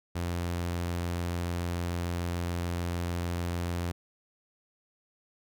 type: tone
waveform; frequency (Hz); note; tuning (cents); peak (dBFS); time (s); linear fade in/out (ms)
sawtooth; 86.8; F2; -10; -26; 0.15-3.92; 10
effects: none